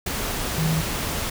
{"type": "tone in noise", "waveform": "sine", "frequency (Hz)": 159.2, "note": "D#3", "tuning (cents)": 40, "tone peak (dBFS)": -20, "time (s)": [0.58, 0.81], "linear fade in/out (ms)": 5, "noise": "pink", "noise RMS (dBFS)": -27, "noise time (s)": [0.06, 1.3], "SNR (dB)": 4, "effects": []}